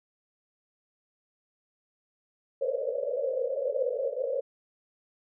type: band-pass noise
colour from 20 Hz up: white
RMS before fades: -30 dBFS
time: 2.61-4.41 s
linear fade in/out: 10 ms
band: 480 to 570 Hz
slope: 96 dB/octave
effects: none